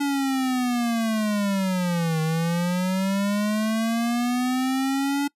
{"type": "linear two-way sweep", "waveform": "square", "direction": "down then up", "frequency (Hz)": [285.8, 157.2, 285.8], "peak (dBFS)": -22, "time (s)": [0, 5.28], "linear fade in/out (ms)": 10, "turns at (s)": 2.21, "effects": ["noise-tail reverb RT60 0.1 s tail -24 dB re dry", "resampled to 32000 Hz"]}